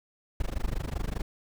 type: noise with amplitude modulation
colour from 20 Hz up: brown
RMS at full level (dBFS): -27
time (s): 0.4-1.22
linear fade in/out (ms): 2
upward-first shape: sine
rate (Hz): 25.1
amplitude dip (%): 100
effects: none